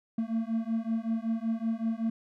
triangle beating tone pair, 223.4 / 228.7 Hz, A3 / A#3, +27 / -33 cents, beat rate 5.3 Hz, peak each -29 / -29 dBFS, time 0.18-2.1 s, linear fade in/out 5 ms, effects none

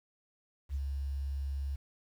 sine tone with ADSR envelope, 69.3 Hz, C#2, in tune, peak -29 dBFS, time 0.69-1.76 s, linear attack 60 ms, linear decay 34 ms, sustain -3 dB, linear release 10 ms, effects tanh soft clip ceiling -27 dBFS + 10-bit

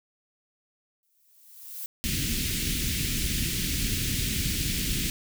violet noise with exponential growth, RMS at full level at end -34 dBFS, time 1.03-1.86 s, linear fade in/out 1 ms, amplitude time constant 180 ms
pink band-stop noise, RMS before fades -28 dBFS, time 2.04-5.1 s, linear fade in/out 0 ms, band 300 to 2200 Hz, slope 24 dB/octave
effects none

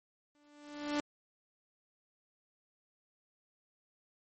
sawtooth tone with exponential growth, 293.6 Hz, D4, in tune, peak -25 dBFS, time 0.35-1 s, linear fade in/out 0 ms, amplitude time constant 140 ms, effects MP3 32 kbps

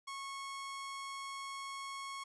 sawtooth tone, 1097 Hz, C#6, 18 cents flat, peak -38 dBFS, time 0.07-2.24 s, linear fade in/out 10 ms, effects resampled to 24000 Hz

